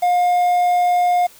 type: tone with quantisation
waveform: triangle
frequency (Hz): 712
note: F5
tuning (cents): +33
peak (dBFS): -11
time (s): 0.02-1.27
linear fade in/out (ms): 10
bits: 6
effects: white hiss -46 dBFS RMS until 1.39 s